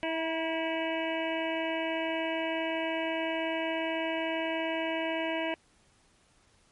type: harmonic tone with a mistuned harmonic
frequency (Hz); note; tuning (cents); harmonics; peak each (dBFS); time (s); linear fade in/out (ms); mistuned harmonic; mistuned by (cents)
325.3; E4; -23; 1 / 2 / 3 / 5 / 6 / 7 / 8 / 9; -34 / -33 / -38 / -41 / -42 / -39 / -42 / -41; 0.03-5.54; 0; 3; -25
effects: pink hiss -65 dBFS RMS until 6.71 s + MP3 48 kbps